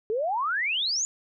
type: exponential sweep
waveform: sine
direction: up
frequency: 415.3 to 7040 Hz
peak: -24 dBFS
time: 0.1-1.05 s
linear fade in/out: 0 ms
effects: none